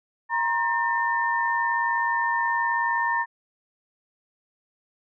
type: tone cluster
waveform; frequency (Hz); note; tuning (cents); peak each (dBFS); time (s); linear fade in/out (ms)
sine; 944 / 1063 / 1802; A#5 / C6 / A6; +22 / +27 / +41; -24 / -31 / -25; 0.29-3.26; 50
effects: none